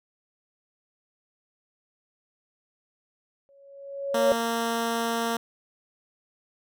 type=tone with exponential growth; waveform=sine; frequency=556 Hz; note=C#5; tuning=5 cents sharp; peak=-16 dBFS; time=3.49-4.32 s; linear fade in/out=0 ms; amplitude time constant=180 ms
type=tone; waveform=10% pulse; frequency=230.8 Hz; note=A#3; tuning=17 cents flat; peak=-17 dBFS; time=4.14-5.37 s; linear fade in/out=5 ms
effects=none